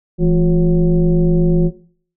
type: tone with frequency modulation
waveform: sine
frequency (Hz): 167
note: E3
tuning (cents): +23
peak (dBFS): -10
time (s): 0.18-1.71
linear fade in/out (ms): 50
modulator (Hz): 191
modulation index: 1.1
effects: noise-tail reverb RT60 0.5 s tail -17 dB re dry

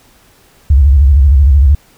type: tone with vibrato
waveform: sine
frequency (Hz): 69.3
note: C#2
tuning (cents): 0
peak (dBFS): -3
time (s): 0.7-1.75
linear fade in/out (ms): 5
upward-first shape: square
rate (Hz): 13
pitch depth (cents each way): 130
effects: pink hiss -47 dBFS RMS until 1.97 s

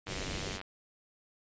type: band-stop noise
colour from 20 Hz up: pink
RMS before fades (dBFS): -38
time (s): 0.06-0.6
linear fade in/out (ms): 50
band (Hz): 650 to 2000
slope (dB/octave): 48
type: click train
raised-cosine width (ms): 0.3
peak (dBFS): -25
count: 53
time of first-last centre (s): 0.07-0.614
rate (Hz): 95.6
effects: resampled to 16000 Hz

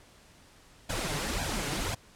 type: noise with flanger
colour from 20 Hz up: pink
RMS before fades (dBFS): -32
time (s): 0.89-1.95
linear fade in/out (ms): 10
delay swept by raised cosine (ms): 1.2 to 7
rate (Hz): 1.9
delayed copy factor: +1
effects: pink hiss -57 dBFS RMS until 2.15 s + low-pass 10000 Hz 12 dB/octave

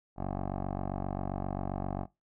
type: tone with low-pass filter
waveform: 10% pulse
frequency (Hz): 47.54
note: F#1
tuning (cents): +48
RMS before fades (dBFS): -35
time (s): 0.16-2.07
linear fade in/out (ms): 50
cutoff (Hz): 830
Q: 2.5
effects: noise-tail reverb RT60 0.2 s tail -20 dB re dry

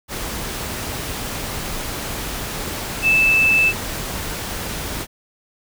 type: tone in noise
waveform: sine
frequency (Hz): 2632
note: E7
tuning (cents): -3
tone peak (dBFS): -12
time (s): 3.02-3.73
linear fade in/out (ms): 50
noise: pink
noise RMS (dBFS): -27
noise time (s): 0.08-5.07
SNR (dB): +12
effects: none

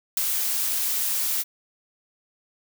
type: noise with ADSR envelope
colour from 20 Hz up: blue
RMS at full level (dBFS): -20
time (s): 0.17-1.44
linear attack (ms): 4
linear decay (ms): 11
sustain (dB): -5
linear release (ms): 33
effects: none

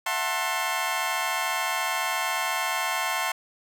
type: chord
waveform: 20% pulse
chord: F# half-diminished seventh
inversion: third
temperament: just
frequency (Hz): 666 / 740 / 888 / 1065.6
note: E5 / F#5 / A5 / C6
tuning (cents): +18 / 0 / +16 / +31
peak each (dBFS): -29 / -27 / -26 / -24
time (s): 0.06-3.32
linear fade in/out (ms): 5
effects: none

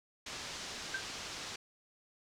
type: low-pass noise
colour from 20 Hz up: white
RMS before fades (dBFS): -44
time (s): 0.26-1.56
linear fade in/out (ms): 5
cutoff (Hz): 6300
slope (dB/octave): 24
type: tone with exponential decay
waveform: sine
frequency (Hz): 1568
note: G6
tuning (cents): 0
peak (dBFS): -31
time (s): 0.94-1.07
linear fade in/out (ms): 5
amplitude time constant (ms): 27
effects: none

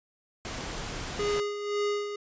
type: noise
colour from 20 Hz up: pink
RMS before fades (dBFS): -36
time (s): 0.45-1.4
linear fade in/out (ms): 0
type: tone with tremolo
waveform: square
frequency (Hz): 411.9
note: G#4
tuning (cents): -14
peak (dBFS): -26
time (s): 1.19-2.16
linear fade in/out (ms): 5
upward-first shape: sine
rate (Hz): 1.9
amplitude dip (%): 60
effects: resampled to 16000 Hz

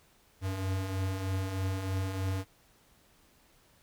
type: beating tone pair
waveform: square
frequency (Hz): 92.5 / 95.7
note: F#2 / G2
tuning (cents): 0 / -41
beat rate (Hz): 3.2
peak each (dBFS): -40 / -32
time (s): 0.41-2.45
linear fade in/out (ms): 50
effects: pink hiss -64 dBFS RMS until 3.82 s

